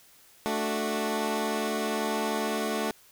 15% pulse chord, D major, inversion second, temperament equal, 220 / 293.7 / 370 Hz, A3 / D4 / F#4, 0 / 0 / 0 cents, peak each -23 / -28 / -27 dBFS, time 0.46-2.91 s, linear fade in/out 0 ms, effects white hiss -57 dBFS RMS until 3.11 s

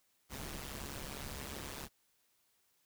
pink noise with amplitude modulation, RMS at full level -41 dBFS, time 0.29-1.89 s, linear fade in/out 50 ms, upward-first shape sine, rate 139 Hz, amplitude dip 85%, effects white hiss -75 dBFS RMS until 2.85 s

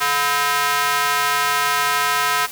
square tone with high-pass filter, 143.5 Hz, D3, 40 cents flat, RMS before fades -19 dBFS, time 0-2.47 s, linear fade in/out 20 ms, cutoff 1200 Hz, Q 1.8, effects white hiss -34 dBFS RMS until 2.51 s

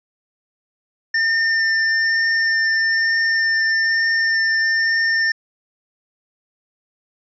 square tone with vibrato, 1804 Hz, A6, 43 cents sharp, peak -16 dBFS, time 1.14-5.32 s, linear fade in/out 5 ms, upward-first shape triangle, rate 1.1 Hz, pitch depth 10 cents each way, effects resampled to 16000 Hz

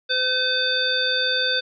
harmonic tone, 511 Hz, C5, 41 cents flat, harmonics 1 / 3 / 5 / 7 / 9, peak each -28 / -24 / -33 / -23 / -26 dBFS, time 0.09-1.61 s, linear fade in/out 20 ms, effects none

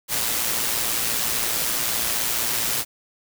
white noise with amplitude modulation, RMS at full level -22 dBFS, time 0.08-2.85 s, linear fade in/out 50 ms, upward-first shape sine, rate 115 Hz, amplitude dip 40%, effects none

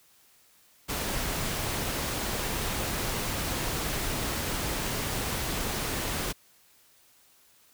pink noise, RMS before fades -31 dBFS, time 0.88-6.33 s, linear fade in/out 20 ms, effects white hiss -61 dBFS RMS until 7.73 s

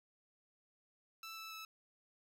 15% pulse tone with pitch steps, 1324 / 1315.6 / 1307.3 Hz, E6 / E6 / E6, +7 / -4 / -15 cents, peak -40 dBFS, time 1.23-1.65 s, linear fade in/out 2 ms, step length 140 ms, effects none

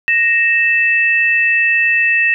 sine tone pair together, 1864.7 / 2637 Hz, A#6 / E7, 0 / 0 cents, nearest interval tritone, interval 600 cents, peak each -13 dBFS, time 0.08-2.34 s, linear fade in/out 0 ms, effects none

